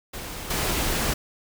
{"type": "noise with level steps", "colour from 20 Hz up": "pink", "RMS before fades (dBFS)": [-35, -25], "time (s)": [0.13, 1.14], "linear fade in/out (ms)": 10, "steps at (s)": 0.5, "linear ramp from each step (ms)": 5, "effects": []}